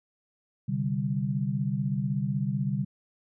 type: chord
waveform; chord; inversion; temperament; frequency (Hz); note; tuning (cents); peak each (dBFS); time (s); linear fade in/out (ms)
sine; C suspended second; none; equal; 130.81 / 146.83 / 196; C3 / D3 / G3; 0 / 0 / 0; -30; 0.68-2.85; 10
effects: none